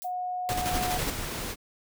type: noise with exponential decay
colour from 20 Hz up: violet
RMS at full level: -36 dBFS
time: 0.02-0.14 s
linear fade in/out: 0 ms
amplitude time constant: 25 ms
type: tone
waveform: sine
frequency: 727 Hz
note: F#5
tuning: 31 cents flat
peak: -29 dBFS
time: 0.04-0.98 s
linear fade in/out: 10 ms
type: noise with tremolo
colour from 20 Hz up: pink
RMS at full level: -30 dBFS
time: 0.49-1.1 s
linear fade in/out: 0 ms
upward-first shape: square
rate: 12 Hz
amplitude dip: 45%
type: noise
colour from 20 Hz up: pink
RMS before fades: -34 dBFS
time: 0.63-1.56 s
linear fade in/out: 50 ms
effects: none